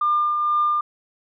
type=tone with tremolo; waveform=sine; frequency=1200 Hz; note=D6; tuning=37 cents sharp; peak=-15 dBFS; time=0.01-0.81 s; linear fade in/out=5 ms; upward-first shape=triangle; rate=2.1 Hz; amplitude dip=40%; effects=tanh soft clip ceiling -11 dBFS